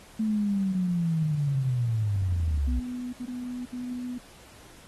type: linear sweep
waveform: sine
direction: down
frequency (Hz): 221.4 to 59.5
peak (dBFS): -23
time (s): 0.19-2.8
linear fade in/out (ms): 10
type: clicks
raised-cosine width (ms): 5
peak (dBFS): -28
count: 11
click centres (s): 2.161 / 2.221 / 2.286 / 2.325 / 2.364 / 2.399 / 2.432 / 2.48 / 2.511 / 2.544 / 2.576
type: tone bursts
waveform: sine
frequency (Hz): 247.8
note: B3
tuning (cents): +6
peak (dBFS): -31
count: 3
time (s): 2.67-4.184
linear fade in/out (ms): 10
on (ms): 460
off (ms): 67
effects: pink hiss -52 dBFS RMS until 4.87 s + AAC 32 kbps